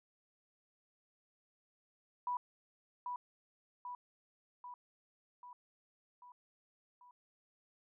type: tone with echo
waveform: sine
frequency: 983 Hz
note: B5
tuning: 8 cents flat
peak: -34 dBFS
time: 2.27-2.37 s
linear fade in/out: 2 ms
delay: 790 ms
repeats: 6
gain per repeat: -4 dB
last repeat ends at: 7.11 s
effects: none